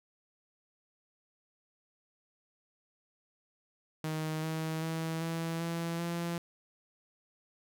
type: tone with pitch steps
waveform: sawtooth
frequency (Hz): 156.8 / 159.45 / 162.14 / 164.88 / 167.67 / 170.5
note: D#3 / D#3 / E3 / E3 / E3 / F3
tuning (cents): +14 / +43 / -28 / +1 / +30 / -41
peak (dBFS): -29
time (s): 4.04-6.38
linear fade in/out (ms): 2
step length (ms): 390
effects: none